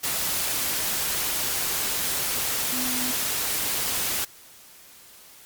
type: tone in noise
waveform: sine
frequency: 252.2 Hz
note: B3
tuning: 36 cents sharp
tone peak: -31 dBFS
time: 2.72-3.12 s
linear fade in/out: 10 ms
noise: white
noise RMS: -26 dBFS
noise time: 0.03-4.25 s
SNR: -8 dB
effects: white hiss -49 dBFS RMS until 5.45 s + MP3 96 kbps